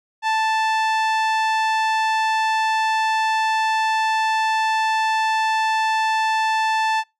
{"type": "tone with low-pass filter", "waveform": "sawtooth", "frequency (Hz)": 880, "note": "A5", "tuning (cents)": 0, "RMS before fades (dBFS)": -20, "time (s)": [0.22, 7.04], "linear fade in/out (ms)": 50, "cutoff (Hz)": 4700, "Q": 0.55, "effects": ["noise-tail reverb RT60 0.2 s tail -23 dB re dry"]}